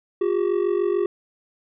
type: ring-modulated tone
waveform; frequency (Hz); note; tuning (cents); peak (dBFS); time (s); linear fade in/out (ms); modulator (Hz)
triangle; 380; F#4; +46; -14; 0.21-1.06; 2; 23.4
effects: resampled to 8000 Hz